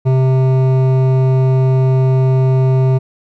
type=tone with hard clipping; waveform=sine; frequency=130.81 Hz; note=C3; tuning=in tune; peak=-11 dBFS; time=0.05-2.99 s; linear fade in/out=20 ms; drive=12 dB; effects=none